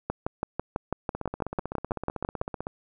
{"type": "two click trains", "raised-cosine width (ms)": 1, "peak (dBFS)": [-13, -18], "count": [15, 25], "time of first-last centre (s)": [[0.1, 2.414], [1.15, 2.669]], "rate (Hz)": [6.05, 15.8], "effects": []}